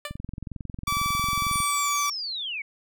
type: tone with exponential decay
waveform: 10% pulse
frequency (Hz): 590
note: D5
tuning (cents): +8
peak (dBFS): -20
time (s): 0.05-0.17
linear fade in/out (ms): 2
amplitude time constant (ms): 24
type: click train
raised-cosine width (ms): 5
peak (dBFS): -22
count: 34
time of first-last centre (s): 0.11-1.603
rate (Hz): 22.1
type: tone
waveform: sawtooth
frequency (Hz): 1155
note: D6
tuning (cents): -29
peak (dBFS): -20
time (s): 0.87-2.1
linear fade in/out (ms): 5
type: linear sweep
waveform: sine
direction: down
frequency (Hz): 9397 to 2162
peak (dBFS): -29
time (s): 1.52-2.62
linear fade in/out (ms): 5
effects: none